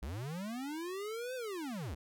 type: linear two-way sweep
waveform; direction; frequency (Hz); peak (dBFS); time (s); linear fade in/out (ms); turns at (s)
square; up then down; 55 to 522 to 55; -39; 0.02-1.95; 10; 1.35
effects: none